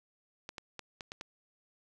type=clicks; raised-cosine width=0.2 ms; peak=-24 dBFS; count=6; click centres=0.491 / 0.582 / 0.793 / 1.008 / 1.119 / 1.211 s; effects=none